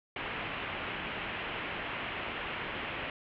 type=low-pass noise; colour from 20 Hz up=white; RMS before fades=-38 dBFS; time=0.16-3.1 s; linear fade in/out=2 ms; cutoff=3000 Hz; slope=48 dB/octave; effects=none